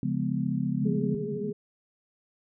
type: chord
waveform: sine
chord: C# dominant seventh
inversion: none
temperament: just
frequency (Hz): 138.59 / 173.24 / 207.9 / 249.5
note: C#3 / E#3 / G#3 / B3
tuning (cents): 0 / -14 / +2 / +18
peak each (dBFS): -31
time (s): 0.03-1.15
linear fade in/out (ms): 2
type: band-pass noise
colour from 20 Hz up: white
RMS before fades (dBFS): -34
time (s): 0.8-1.53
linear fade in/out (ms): 20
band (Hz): 130 to 240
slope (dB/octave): 96
type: tone with vibrato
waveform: sine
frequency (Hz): 415.3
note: G#4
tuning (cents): 0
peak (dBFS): -32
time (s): 0.85-1.53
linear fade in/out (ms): 10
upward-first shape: triangle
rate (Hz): 12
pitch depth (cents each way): 43
effects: none